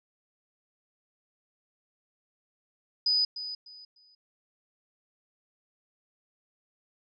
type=tone with echo; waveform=sine; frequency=4978 Hz; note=D#8; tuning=in tune; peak=-22 dBFS; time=3.06-3.25 s; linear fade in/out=5 ms; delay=300 ms; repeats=3; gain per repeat=-12 dB; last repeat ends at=4.15 s; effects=none